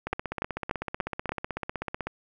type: two click trains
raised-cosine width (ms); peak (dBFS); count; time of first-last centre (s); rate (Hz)
0.5; -12 / -16; 5 / 33; 0.13-1.293 / 0.07-2.07; 3.44 / 16
effects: none